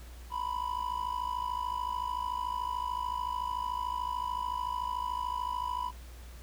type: tone with amplitude modulation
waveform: triangle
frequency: 987.8 Hz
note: B5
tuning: in tune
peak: -26 dBFS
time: 0.3-5.92 s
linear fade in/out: 50 ms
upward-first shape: sine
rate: 53.6 Hz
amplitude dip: 85%
effects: added 60 Hz sine -45 dBFS peak until 6.42 s + pink hiss -55 dBFS RMS until 6.42 s